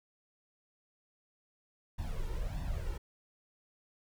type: noise with flanger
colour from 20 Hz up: brown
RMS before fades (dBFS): -36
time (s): 1.98-2.98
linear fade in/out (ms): 10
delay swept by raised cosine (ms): 1.1 to 2.2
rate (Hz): 1.6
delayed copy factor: +0.85
effects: none